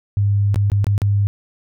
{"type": "tone with dropouts", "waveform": "sine", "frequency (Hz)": 101.2, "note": "G#2", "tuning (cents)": -44, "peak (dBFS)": -13, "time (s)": [0.17, 1.27], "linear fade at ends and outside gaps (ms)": 0, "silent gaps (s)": [[0.544, 0.559], [0.7, 0.718], [0.844, 0.868], [0.979, 1.018]], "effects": []}